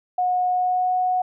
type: tone with pitch glide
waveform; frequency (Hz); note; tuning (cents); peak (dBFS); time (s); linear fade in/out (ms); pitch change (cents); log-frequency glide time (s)
sine; 727 to 734.2; F#5 to F#5; -31 to -14; -18; 0.18-1.22; 5; +17; 0.49-0.93
effects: none